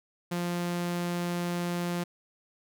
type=tone; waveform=sawtooth; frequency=174.61 Hz; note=F3; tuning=in tune; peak=-25 dBFS; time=0.31-2.04 s; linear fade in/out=10 ms; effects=none